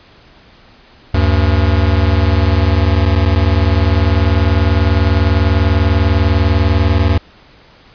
square tone pair together, 75.4 / 95.49 Hz, D2 / G2, +46 / -45 cents, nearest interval major third, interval 409 cents, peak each -13 dBFS, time 1.14-7.18 s, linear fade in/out 5 ms, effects pink hiss -44 dBFS RMS until 7.94 s + resampled to 11025 Hz

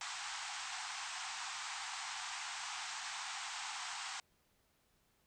pink band-pass noise, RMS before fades -44 dBFS, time 0.01-4.2 s, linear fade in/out 2 ms, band 740 to 8400 Hz, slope 96 dB/octave, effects pink hiss -75 dBFS RMS until 5.26 s

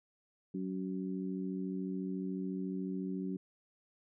harmonic tone, 94 Hz, F#2, 28 cents sharp, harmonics 2 / 3 / 4, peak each -37 / -40 / -44 dBFS, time 0.54-3.37 s, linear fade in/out 5 ms, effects none

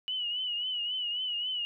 sine tone with vibrato, 2942 Hz, F#7, 11 cents flat, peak -30 dBFS, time 0.08-1.65 s, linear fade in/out 0 ms, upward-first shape triangle, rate 3.7 Hz, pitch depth 78 cents each way, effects none

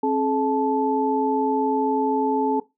sine tone cluster, 268.1 / 427.8 / 872 Hz, C4 / A4 / A5, +42 / -49 / -16 cents, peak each -23 dBFS, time 0.03-2.6 s, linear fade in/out 5 ms, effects noise-tail reverb RT60 0.2 s tail -18 dB re dry

